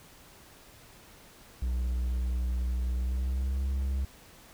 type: tone with pitch glide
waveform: triangle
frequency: 61.74 to 66.94 Hz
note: B1 to C2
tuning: 0 to +40 cents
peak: -25 dBFS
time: 1.62-4.05 s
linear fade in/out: 5 ms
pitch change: +140 cents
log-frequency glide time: 2.95-3.61 s
effects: pink hiss -54 dBFS RMS until 4.53 s